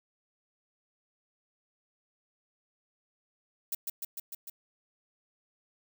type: noise with echo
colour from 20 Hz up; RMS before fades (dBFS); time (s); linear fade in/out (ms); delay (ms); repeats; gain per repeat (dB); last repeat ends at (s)
violet; -32; 3.72-3.75; 5; 150; 5; -2; 4.5
effects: none